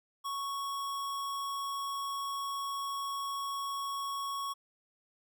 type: tone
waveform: square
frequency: 1108.7 Hz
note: C#6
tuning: in tune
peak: -35 dBFS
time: 0.24-4.54 s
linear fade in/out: 20 ms
effects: none